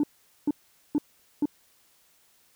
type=tone bursts; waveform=sine; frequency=293.7 Hz; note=D4; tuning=in tune; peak=-18 dBFS; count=4; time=0-1.456 s; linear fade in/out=2 ms; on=34 ms; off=440 ms; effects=tanh soft clip ceiling -19 dBFS + white hiss -63 dBFS RMS until 2.55 s